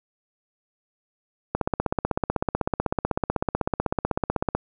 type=click train; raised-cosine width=1 ms; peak=-8 dBFS; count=49; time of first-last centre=1.55-4.55 s; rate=16 Hz; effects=none